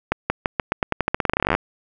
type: accelerating click train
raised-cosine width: 0.5 ms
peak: -3 dBFS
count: 25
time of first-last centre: 0.12-1.55 s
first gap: 180 ms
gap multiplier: 0.88
effects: none